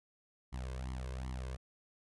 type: tone with flanger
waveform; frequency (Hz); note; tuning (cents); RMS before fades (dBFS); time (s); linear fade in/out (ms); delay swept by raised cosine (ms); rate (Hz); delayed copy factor
sawtooth; 63.9; C2; -40; -41; 0.52-1.57; 20; 0.95 to 1.95; 2.6; +0.9
effects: resampled to 24000 Hz